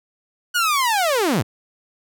sawtooth linear sweep, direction down, 1480 to 82.41 Hz, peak -13 dBFS, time 0.54-1.43 s, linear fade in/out 20 ms, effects none

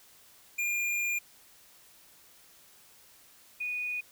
square / sine tone pair in turn, 2408 / 2469 Hz, D7 / D#7, +43 / -14 cents, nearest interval unison, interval 43 cents, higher second, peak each -29 / -31 dBFS, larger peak first, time 0.58-1.19 / 3.6-4.01 s, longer first, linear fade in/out 10 ms, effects white hiss -58 dBFS RMS until 4.11 s

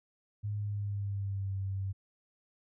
sine tone with pitch glide, 103.83 to 96.88 Hz, G#2 to G2, 0 to -20 cents, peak -32 dBFS, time 0.43-1.93 s, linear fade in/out 20 ms, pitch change -120 cents, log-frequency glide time 0.57-1.55 s, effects none

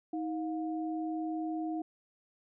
sine tone pair together, 317.2 / 712 Hz, D#4 / F5, +33 / +33 cents, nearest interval octave + major second, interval 1400 cents, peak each -33 / -40 dBFS, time 0.13-1.82 s, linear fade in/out 5 ms, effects none

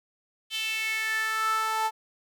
sawtooth tone with high-pass filter sweep, 440 Hz, A4, in tune, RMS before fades -28 dBFS, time 0.5-1.91 s, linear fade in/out 50 ms, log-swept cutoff 3100 to 920 Hz, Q 5.4, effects none

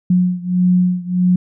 sine beating tone pair, 180 / 181.6 Hz, F#3 / F#3, -47 / -32 cents, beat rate 1.6 Hz, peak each -14 / -16 dBFS, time 0.1-1.36 s, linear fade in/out 5 ms, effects none

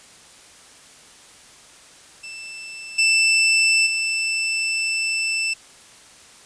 sawtooth tone with level steps, 2656 Hz, E7, 12 cents sharp, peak -30 / -11 / -17 dBFS, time 2.23-5.54 s, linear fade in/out 10 ms, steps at 2.98 / 3.86 s, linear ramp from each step 10 ms, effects white hiss -47 dBFS RMS until 6.45 s + resampled to 22050 Hz

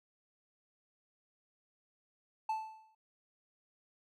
triangle tone with exponential decay, 877 Hz, A5, 6 cents flat, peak -28 dBFS, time 2.49-2.95 s, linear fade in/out 5 ms, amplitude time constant 100 ms, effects none

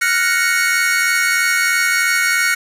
45% pulse chord, Gb major seventh, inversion third, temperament equal, 1396.9 / 1480 / 1864.7 / 2217 Hz, F6 / Gb6 / Bb6 / Db7, 0 / 0 / 0 / 0 cents, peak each -21 / -19 / -20 / -18 dBFS, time 0.01-2.55 s, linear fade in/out 10 ms, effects resampled to 32000 Hz + 7-bit

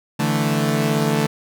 sawtooth chord, D suspended second, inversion none, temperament equal, 146.83 / 164.81 / 220 Hz, D3 / E3 / A3, 0 / 0 / 0 cents, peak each -17 / -20 / -17 dBFS, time 0.19-1.27 s, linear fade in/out 10 ms, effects none

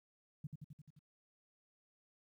sine tone with echo, 149.7 Hz, D3, 33 cents sharp, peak -40 dBFS, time 0.44-0.47 s, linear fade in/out 5 ms, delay 87 ms, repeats 6, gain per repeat -3 dB, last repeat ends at 0.992 s, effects 13-bit

